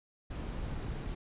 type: noise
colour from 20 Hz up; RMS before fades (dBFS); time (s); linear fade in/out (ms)
brown; -38; 0.3-1.15; 10
effects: resampled to 8000 Hz